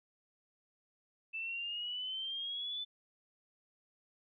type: exponential sweep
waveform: sine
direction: up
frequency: 2637 to 3520 Hz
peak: -37 dBFS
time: 1.33-2.85 s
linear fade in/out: 20 ms
effects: none